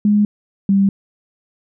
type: tone pair in turn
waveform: sine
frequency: 207.7 / 196.72 Hz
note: G#3 / G3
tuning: 0 / +6 cents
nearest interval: minor second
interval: 94 cents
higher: first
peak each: -10 dBFS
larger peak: neither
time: 0.05-0.25 / 0.69-0.89 s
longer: neither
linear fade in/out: 2 ms
effects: none